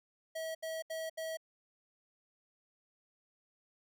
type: tone bursts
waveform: square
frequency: 644 Hz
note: E5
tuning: 41 cents flat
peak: -38 dBFS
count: 4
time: 0.35-1.372 s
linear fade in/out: 10 ms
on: 200 ms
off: 74 ms
effects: none